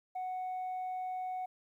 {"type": "tone", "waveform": "sine", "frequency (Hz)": 740, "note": "F#5", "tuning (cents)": 0, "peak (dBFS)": -33, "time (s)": [0.15, 1.46], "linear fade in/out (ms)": 10, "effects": ["tanh soft clip ceiling -34 dBFS", "12-bit"]}